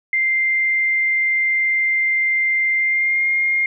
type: tone with pitch glide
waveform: sine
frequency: 2093 to 2126 Hz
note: C7 to C7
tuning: 0 to +27 cents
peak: -15 dBFS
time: 0.13-3.66 s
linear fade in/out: 2 ms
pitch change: +27 cents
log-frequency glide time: 2.77-3.26 s
effects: none